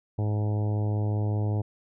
harmonic tone, 105.2 Hz, G#2, 23 cents sharp, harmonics 1 / 2 / 3 / 4 / 5 / 6 / 7 / 8 / 9, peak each -24 / -37 / -37 / -39 / -42 / -44 / -44 / -46 / -53 dBFS, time 0.18-1.62 s, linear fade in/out 10 ms, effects none

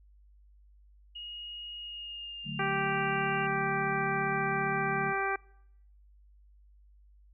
sine tone with pitch glide, 2874 to 2770 Hz, F7 to F7, +49 to -15 cents, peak -39 dBFS, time 1.15-3.47 s, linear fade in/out 10 ms, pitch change -64 cents, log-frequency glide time 1.79-2.77 s
sine chord, D major, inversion none, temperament equal with one note detuned, 147.26 / 185 / 220 Hz, D3 / F#3 / A3, +5 / 0 / 0 cents, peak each -38 / -41 / -41 dBFS, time 2.44-5.14 s, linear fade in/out 50 ms
harmonic tone, 391.1 Hz, G4, 4 cents flat, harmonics 1 / 2 / 3 / 4 / 5 / 6, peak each -35 / -34 / -35 / -34 / -39 / -39 dBFS, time 2.59-5.36 s, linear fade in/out 5 ms
effects noise-tail reverb RT60 0.8 s tail -25 dB re dry + added 50 Hz sine -56 dBFS peak until 7.33 s

